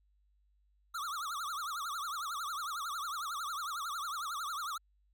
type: tone with vibrato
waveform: square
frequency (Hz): 1253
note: D#6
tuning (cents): +12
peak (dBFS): -37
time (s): 0.94-4.78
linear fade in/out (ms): 10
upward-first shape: triangle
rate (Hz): 11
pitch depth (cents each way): 240
effects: added 50 Hz sine -68 dBFS peak until 5.13 s